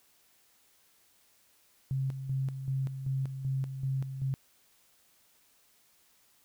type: tone with tremolo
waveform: sine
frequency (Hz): 133.9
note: C3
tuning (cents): +40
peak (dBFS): -28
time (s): 1.91-4.34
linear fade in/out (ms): 0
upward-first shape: square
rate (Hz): 2.6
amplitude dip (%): 60
effects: white hiss -66 dBFS RMS until 6.44 s